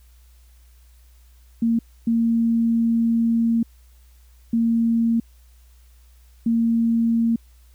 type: tone bursts at uneven times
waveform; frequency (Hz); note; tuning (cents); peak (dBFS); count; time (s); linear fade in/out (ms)
sine; 230; A#3; -23; -16; 4; 1.62-1.79 / 2.07-3.63 / 4.53-5.2 / 6.46-7.36; 5
effects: added 60 Hz sine -48 dBFS peak until 7.74 s + white hiss -61 dBFS RMS until 7.74 s